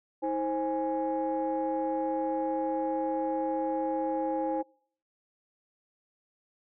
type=tone cluster; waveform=sine; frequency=318.9 / 528 / 828 Hz; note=D#4 / C5 / G#5; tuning=+43 / +16 / -5 cents; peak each=-31 dBFS; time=0.22-4.63 s; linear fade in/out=20 ms; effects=noise-tail reverb RT60 0.6 s tail -26 dB re dry + tanh soft clip ceiling -21 dBFS